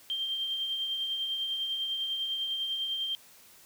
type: tone with tremolo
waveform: sine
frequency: 3166 Hz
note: G7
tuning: 17 cents sharp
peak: -28 dBFS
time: 0.1-3.15 s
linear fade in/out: 0 ms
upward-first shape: triangle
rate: 10 Hz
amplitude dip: 40%
effects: white hiss -56 dBFS RMS until 3.65 s